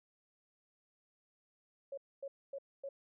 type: tone bursts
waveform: sine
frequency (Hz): 552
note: C#5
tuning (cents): -7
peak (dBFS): -40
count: 4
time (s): 1.92-2.89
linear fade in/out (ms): 5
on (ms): 55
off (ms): 250
effects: none